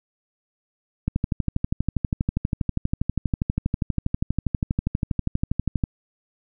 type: click train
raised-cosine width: 5 ms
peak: -9 dBFS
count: 60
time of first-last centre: 1.08-5.838 s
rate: 12.4 Hz
effects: none